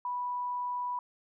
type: tone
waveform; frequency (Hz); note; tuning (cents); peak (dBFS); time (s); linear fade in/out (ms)
sine; 984; B5; -7; -31; 0.05-0.99; 2
effects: none